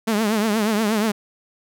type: tone with vibrato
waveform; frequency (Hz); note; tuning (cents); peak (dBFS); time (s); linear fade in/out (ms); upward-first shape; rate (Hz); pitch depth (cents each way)
sawtooth; 215.2; A3; -38; -14; 0.07-1.12; 10; triangle; 8.4; 120
effects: none